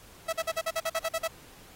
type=tone bursts; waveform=sawtooth; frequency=653 Hz; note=E5; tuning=17 cents flat; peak=-23 dBFS; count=11; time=0.28-1.279 s; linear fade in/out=10 ms; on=49 ms; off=46 ms; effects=pink hiss -53 dBFS RMS until 1.75 s + AAC 48 kbps